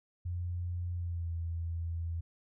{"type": "tone with pitch glide", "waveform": "sine", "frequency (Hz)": [87.9, 83.69], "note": ["F2", "E2"], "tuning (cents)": [12, 27], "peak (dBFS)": -33, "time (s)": [0.25, 2.21], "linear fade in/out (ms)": 10, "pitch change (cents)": -85, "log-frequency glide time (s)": [0.93, 1.32], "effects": []}